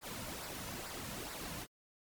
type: noise with flanger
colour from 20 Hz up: pink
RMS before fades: -44 dBFS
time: 0.01-1.67 s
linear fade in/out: 50 ms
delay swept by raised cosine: 0.31 to 2.61 ms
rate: 2.3 Hz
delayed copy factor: -0.6
effects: MP3 96 kbps